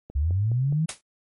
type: click train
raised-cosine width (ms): 2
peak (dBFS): -27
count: 4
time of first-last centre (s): 0.1-0.725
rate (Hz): 4.8
type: linear sweep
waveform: sine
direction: up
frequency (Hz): 65.4 to 164.5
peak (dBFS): -20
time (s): 0.15-0.86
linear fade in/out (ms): 10
type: noise with exponential decay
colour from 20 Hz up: white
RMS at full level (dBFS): -28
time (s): 0.89-1.01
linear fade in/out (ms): 0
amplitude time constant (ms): 26
effects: MP3 48 kbps